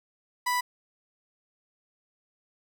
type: tone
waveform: 30% pulse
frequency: 987.8 Hz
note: B5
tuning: in tune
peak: -22 dBFS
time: 0.46-0.61 s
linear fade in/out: 10 ms
effects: 10-bit